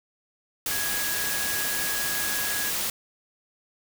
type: tone in noise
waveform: sine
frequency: 1661.2 Hz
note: G#6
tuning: in tune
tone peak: -32 dBFS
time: 0.71-2.7 s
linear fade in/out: 2 ms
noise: white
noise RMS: -28 dBFS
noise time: 0.66-2.9 s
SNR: -7 dB
effects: none